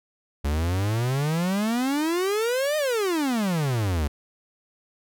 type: exponential two-way sweep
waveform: 45% pulse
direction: up then down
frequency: 69.3 to 622.3 to 69.3 Hz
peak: -22 dBFS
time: 0.44-4.08 s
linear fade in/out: 10 ms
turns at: 2.77 s
effects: none